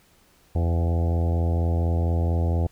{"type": "harmonic tone with a mistuned harmonic", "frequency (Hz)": 84.3, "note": "E2", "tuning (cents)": 39, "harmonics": [1, 2, 3, 4, 5, 6, 7, 8, 9, 10], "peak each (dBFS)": [-20, -31, -35, -35, -38, -36, -40, -39, -40, -44], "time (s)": [0.55, 2.67], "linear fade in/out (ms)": 5, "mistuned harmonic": 9, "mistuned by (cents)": -21, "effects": ["pink hiss -59 dBFS RMS until 2.71 s"]}